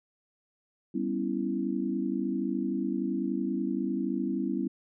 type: chord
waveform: sine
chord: C# half-diminished seventh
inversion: second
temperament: equal with one note detuned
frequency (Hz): 196 / 246.9 / 277.2 / 330.6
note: G3 / B3 / C#4 / E4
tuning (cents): 0 / 0 / 0 / +5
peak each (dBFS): -33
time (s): 0.94-4.68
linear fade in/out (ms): 10
effects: none